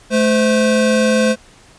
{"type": "tone pair together", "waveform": "square", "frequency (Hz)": [216.7, 514.7], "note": ["A3", "C5"], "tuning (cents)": [-26, -29], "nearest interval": "octave + minor third", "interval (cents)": 1497, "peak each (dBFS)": -15, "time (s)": [0.1, 1.36], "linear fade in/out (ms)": 50, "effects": ["pink hiss -46 dBFS RMS until 1.78 s", "resampled to 22050 Hz"]}